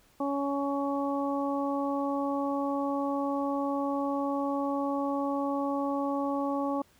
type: harmonic tone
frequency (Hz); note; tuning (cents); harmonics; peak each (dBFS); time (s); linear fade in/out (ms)
280; C#4; +18; 1 / 2 / 3 / 4; -30 / -33 / -35 / -36; 0.2-6.82; 5
effects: pink hiss -63 dBFS RMS until 6.99 s